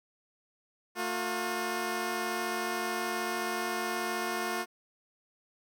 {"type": "tone pair together", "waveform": "10% pulse", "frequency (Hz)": [225.8, 358.1], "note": ["A3", "F4"], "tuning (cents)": [45, 43], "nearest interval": "minor sixth", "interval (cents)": 798, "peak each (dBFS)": [-28, -24], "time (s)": [0.95, 4.66], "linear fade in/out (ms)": 50, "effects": []}